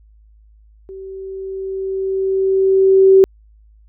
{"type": "tone with level ramp", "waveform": "sine", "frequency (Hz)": 384, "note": "G4", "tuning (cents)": -36, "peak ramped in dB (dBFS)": [-30, -4], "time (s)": [0.89, 3.24], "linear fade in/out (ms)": 0, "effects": ["added 53 Hz sine -45 dBFS peak until 3.88 s"]}